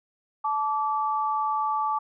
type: tone pair together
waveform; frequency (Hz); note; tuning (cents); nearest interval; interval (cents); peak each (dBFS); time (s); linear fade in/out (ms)
sine; 869 / 1160; A5 / D6; -22 / -22; perfect fourth; 500; -26; 0.44-1.99; 10
effects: none